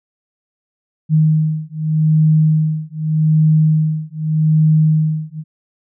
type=beating tone pair; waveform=sine; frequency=155.56 / 156.39 Hz; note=D#3 / D#3; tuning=0 / +9 cents; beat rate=0.83 Hz; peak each=-14 dBFS; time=1.09-5.44 s; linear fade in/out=50 ms; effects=none